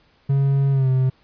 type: tone with pitch glide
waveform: triangle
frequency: 138 to 130.25 Hz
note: C#3 to C3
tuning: -7 to -7 cents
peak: -13 dBFS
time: 0.29-1.1 s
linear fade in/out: 10 ms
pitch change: -100 cents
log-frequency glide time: 0.71-0.89 s
effects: pink hiss -58 dBFS RMS until 1.23 s + resampled to 11025 Hz